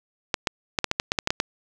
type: clicks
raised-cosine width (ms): 0.2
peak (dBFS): -4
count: 11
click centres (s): 0.342 / 0.472 / 0.788 / 0.843 / 0.914 / 0.999 / 1.119 / 1.188 / 1.274 / 1.305 / 1.401
effects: none